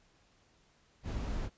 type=noise; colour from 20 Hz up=brown; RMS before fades=-36 dBFS; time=1.03-1.5 s; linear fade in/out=50 ms
type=clicks; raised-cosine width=5 ms; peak=-31 dBFS; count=2; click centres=1.062 / 1.104 s
effects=pink hiss -68 dBFS RMS until 1.57 s + resampled to 16000 Hz